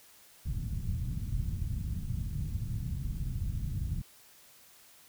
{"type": "low-pass noise", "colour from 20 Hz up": "white", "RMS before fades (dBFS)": -34, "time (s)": [0.45, 4.02], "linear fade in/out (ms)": 10, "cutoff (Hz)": 140, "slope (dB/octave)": 24, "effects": ["white hiss -58 dBFS RMS until 5.08 s"]}